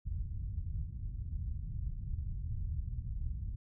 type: low-pass noise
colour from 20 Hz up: white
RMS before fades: -38 dBFS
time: 0.05-3.56 s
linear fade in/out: 10 ms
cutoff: 100 Hz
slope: 24 dB/octave
effects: none